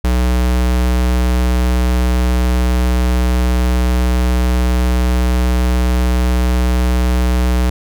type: tone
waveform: square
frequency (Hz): 61.74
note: B1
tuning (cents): 0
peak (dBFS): -12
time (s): 0.04-7.7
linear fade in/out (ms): 5
effects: none